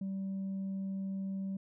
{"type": "tone with tanh clipping", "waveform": "sine", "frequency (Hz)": 193.3, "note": "G3", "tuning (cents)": -24, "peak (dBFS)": -35, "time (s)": [0.01, 1.57], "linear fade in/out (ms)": 5, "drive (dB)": 1, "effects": []}